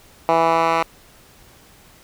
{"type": "tone with band-pass filter sweep", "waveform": "10% pulse", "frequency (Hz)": 164.81, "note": "E3", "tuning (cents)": 0, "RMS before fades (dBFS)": -17, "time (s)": [0.29, 0.83], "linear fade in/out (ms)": 0, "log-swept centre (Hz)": [830, 1400], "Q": 1.4, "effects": ["pink hiss -49 dBFS RMS until 2.03 s"]}